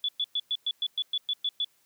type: tone bursts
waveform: sine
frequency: 3438 Hz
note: A7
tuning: 41 cents flat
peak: -25 dBFS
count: 11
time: 0.04-1.646 s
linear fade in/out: 2 ms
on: 46 ms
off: 110 ms
effects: white hiss -67 dBFS RMS until 1.85 s + high-pass 80 Hz 12 dB/octave